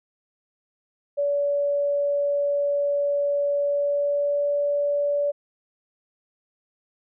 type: tone with pitch glide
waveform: sine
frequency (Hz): 572 to 576.3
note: D5 to D5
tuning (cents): -46 to -33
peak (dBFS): -20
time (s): 1.17-5.32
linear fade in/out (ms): 20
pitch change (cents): +13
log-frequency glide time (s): 3.59-4.49
effects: none